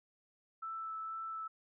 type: tone with vibrato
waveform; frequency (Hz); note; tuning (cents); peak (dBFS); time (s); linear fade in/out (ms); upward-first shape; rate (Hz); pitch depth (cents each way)
sine; 1318.5; E6; 0; -39; 0.62-1.48; 10; sine; 2.1; 9
effects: none